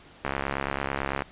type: click train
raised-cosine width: 0.5 ms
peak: -12 dBFS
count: 68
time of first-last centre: 0.25-1.221 s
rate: 69 Hz
effects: pink hiss -51 dBFS RMS until 1.31 s + resampled to 8000 Hz